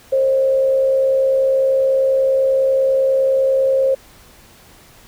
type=tone with frequency modulation; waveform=sine; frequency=533 Hz; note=C5; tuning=32 cents sharp; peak=-12 dBFS; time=0.12-3.95 s; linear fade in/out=10 ms; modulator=70.1 Hz; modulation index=0.33; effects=pink hiss -46 dBFS RMS until 5.07 s